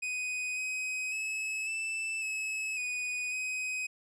45% pulse tone with pitch steps, 2497 / 2520 / 2585 / 2643 / 2583 / 2479 / 2515 Hz, D#7 / D#7 / E7 / E7 / E7 / D#7 / D#7, +6 / +21 / -34 / +4 / -36 / -7 / +18 cents, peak -32 dBFS, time 0.02-3.87 s, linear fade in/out 10 ms, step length 550 ms, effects resampled to 22050 Hz

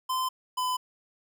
square tone pair in turn, 1030 / 1008.2 Hz, C6 / B5, -28 / +35 cents, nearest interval unison, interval 37 cents, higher first, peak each -27 dBFS, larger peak neither, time 0.09-0.29 / 0.57-0.77 s, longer neither, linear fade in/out 10 ms, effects none

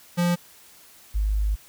square / sine tone pair in turn, 174.61 / 51.76 Hz, F3 / G#1, 0 / -5 cents, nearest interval octave + major sixth, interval 2105 cents, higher first, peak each -20 dBFS, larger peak neither, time 0.17-0.36 / 1.14-1.56 s, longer second, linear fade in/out 20 ms, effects white hiss -51 dBFS RMS until 1.68 s

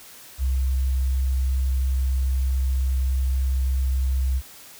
sine tone, 65.41 Hz, C2, in tune, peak -19 dBFS, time 0.38-4.42 s, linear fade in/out 50 ms, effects white hiss -45 dBFS RMS until 4.79 s

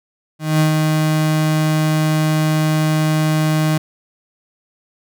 35% pulse tone with ADSR envelope, 155.56 Hz, D#3, in tune, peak -9 dBFS, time 0.39-3.78 s, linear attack 210 ms, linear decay 110 ms, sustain -3 dB, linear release 6 ms, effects none

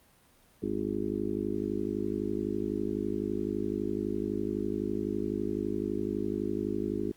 harmonic tone, 51.91 Hz, G#1, in tune, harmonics 1 / 2 / 4 / 5 / 6 / 7 / 8, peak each -47 / -42 / -36 / -37 / -35 / -35 / -37 dBFS, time 0.62-7.12 s, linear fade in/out 10 ms, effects pink hiss -62 dBFS RMS until 7.16 s + Opus 32 kbps

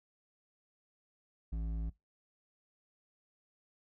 sine tone with hard clipping, 55 Hz, A1, in tune, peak -36 dBFS, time 1.52-1.9 s, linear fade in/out 10 ms, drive 9 dB, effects noise-tail reverb RT60 0.2 s tail -21 dB re dry

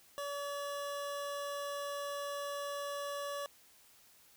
25% pulse tone, 570 Hz, C#5, 48 cents sharp, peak -34 dBFS, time 0.18-3.46 s, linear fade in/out 0 ms, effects white hiss -63 dBFS RMS until 4.36 s

